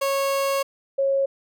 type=tone pair in turn; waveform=30% pulse / sine; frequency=550 / 546.8 Hz; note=C#5 / C#5; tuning=-14 / -24 cents; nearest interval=unison; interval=10 cents; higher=first; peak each=-18 dBFS; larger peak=neither; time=0.01-0.63 / 0.98-1.26 s; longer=first; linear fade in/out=10 ms; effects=none